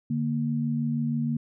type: tone pair together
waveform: sine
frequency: 146.84 / 233.1 Hz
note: D3 / A#3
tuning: 0 / 0 cents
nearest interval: minor sixth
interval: 800 cents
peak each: -28 / -26 dBFS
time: 0.1-1.37 s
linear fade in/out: 5 ms
effects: none